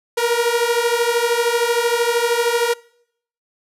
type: beating tone pair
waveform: sawtooth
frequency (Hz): 466.2 / 479.2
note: A#4 / A#4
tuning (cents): 0 / +48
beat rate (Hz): 13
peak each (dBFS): -15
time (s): 0.17-2.74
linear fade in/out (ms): 10
effects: noise-tail reverb RT60 0.7 s tail -24 dB re dry + resampled to 32000 Hz